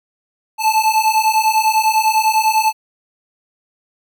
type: beating tone pair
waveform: square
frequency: 869 / 879 Hz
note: A5 / A5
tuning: -22 / -2 cents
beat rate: 10 Hz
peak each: -16 dBFS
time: 0.58-2.73 s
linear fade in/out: 50 ms
effects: none